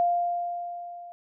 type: tone with level ramp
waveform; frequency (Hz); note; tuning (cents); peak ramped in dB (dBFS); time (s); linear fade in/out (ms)
sine; 698.5; F5; 0; -19 to -40; 0-1.12; 0
effects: none